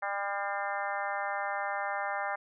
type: harmonic tone with a mistuned harmonic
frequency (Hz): 200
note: G3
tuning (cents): +35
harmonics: 3 / 4 / 5 / 6 / 7 / 8 / 9 / 10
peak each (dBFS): -39 / -35 / -41 / -39 / -40 / -41 / -40 / -45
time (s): 0.02-2.36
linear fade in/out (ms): 10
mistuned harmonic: 10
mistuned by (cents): +65
effects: none